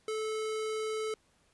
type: tone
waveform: square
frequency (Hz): 435.4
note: A4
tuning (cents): -18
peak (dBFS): -33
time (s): 0.08-1.14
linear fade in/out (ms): 2
effects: pink hiss -69 dBFS RMS until 1.53 s + resampled to 24000 Hz